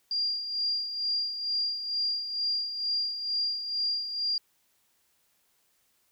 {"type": "tone with tremolo", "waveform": "sine", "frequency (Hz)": 4788, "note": "D8", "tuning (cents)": 33, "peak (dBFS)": -25, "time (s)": [0.11, 4.38], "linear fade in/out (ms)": 2, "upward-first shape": "sine", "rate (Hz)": 2.2, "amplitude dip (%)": 60, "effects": ["white hiss -70 dBFS RMS until 6.11 s"]}